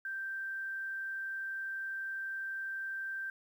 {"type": "tone with quantisation", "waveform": "sine", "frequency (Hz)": 1568, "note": "G6", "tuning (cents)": 0, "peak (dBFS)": -36, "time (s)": [0.05, 3.3], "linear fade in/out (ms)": 2, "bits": 11, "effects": []}